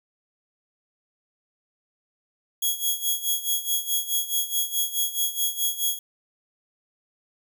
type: tone with tremolo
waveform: 5% pulse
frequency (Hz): 3322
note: G#7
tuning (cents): 0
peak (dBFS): -12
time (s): 2.62-5.99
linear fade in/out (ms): 5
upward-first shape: sine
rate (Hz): 4.7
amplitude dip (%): 80
effects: none